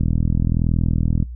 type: click train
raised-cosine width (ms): 5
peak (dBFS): -7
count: 51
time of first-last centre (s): 0.01-1.227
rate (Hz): 41.1
effects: noise-tail reverb RT60 0.1 s tail -18 dB re dry + added 60 Hz sine -29 dBFS peak until 1.35 s